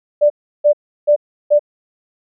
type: tone bursts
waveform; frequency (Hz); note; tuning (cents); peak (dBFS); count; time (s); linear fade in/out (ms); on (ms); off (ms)
sine; 590; D5; +8; -7; 4; 0.21-1.594; 20; 91; 340
effects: none